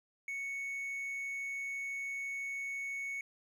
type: tone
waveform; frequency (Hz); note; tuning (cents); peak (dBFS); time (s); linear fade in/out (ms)
triangle; 2217; C#7; 0; -35; 0.28-3.21; 2
effects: none